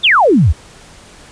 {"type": "exponential sweep", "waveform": "sine", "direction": "down", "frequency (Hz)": [3780, 62.9], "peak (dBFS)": -6, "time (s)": [0.03, 0.53], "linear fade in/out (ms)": 20, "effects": ["pink hiss -40 dBFS RMS until 1.31 s", "resampled to 22050 Hz"]}